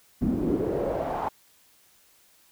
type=noise with band-pass filter sweep; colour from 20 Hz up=brown; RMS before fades=-27 dBFS; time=0.21-1.29 s; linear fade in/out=10 ms; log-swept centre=220 to 920 Hz; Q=4; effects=white hiss -60 dBFS RMS until 2.51 s